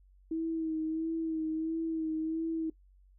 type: tone with vibrato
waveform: sine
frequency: 321 Hz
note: E4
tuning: 46 cents flat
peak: -30 dBFS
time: 0.31-2.7 s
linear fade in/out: 5 ms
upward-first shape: sine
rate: 1.5 Hz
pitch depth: 32 cents each way
effects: noise-tail reverb RT60 0.1 s tail -20 dB re dry + added 47 Hz sine -58 dBFS peak until 3.18 s